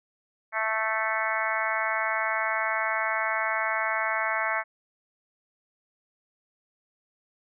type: harmonic tone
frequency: 220 Hz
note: A3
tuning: in tune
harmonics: 3 / 4 / 5 / 6 / 7 / 8 / 9 / 10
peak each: -33 / -33 / -33 / -33 / -33 / -33 / -33 / -33 dBFS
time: 0.52-4.64 s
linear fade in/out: 50 ms
effects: none